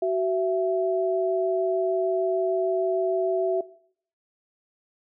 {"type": "tone pair together", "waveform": "sine", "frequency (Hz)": [376.1, 665.1], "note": ["F#4", "E5"], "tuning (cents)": [28, 15], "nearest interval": "minor seventh", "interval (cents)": 987, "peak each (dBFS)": -24, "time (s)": [0.02, 3.61], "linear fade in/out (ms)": 5, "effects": ["noise-tail reverb RT60 0.6 s tail -19 dB re dry"]}